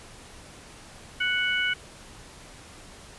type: harmonic tone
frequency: 740 Hz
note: F#5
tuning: in tune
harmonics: 2 / 3 / 4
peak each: -26 / -28 / -29 dBFS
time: 1.2-1.74 s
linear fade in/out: 10 ms
effects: pink hiss -47 dBFS RMS until 3.18 s + resampled to 24000 Hz